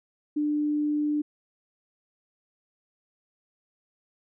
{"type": "tone", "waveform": "sine", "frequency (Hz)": 297.5, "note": "D4", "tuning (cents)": 22, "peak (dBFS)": -23, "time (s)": [0.36, 1.22], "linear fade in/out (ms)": 10, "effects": []}